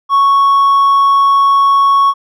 sine tone with hard clipping, 1108.7 Hz, C#6, in tune, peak -7 dBFS, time 0.09-2.14 s, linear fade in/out 50 ms, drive 2 dB, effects none

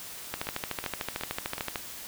two click trains, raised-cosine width 0.3 ms, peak -18 / -14 dBFS, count 4 / 20, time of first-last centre 0.47-1.581 / 0.34-1.758 s, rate 2.7 / 13.4 Hz, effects white hiss -42 dBFS RMS until 2.07 s

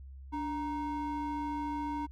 triangle ring-modulated tone, 615 Hz, D#5, 20 cents flat, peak -28 dBFS, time 0.32-2.07 s, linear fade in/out 20 ms, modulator 323 Hz, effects added 67 Hz sine -45 dBFS peak until 2.11 s

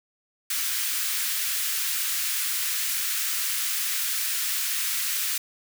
white high-pass noise, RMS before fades -27 dBFS, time 0.5-5.38 s, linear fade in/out 5 ms, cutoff 1400 Hz, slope 24 dB/octave, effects none

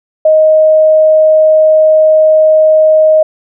sine tone, 625 Hz, D#5, 8 cents sharp, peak -3 dBFS, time 0.25-3.23 s, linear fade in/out 5 ms, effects none

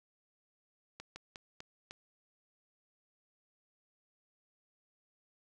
slowing click train, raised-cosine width 0.2 ms, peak -28 dBFS, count 5, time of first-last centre 1-1.909 s, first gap 160 ms, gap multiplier 1.24, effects none

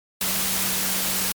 sine tone in noise, 189.2 Hz, F#3, 39 cents sharp, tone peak -35 dBFS, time 0.21-1.32 s, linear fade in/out 2 ms, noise white, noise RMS -24 dBFS, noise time 0.21-1.32 s, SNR -14 dB, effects MP3 96 kbps

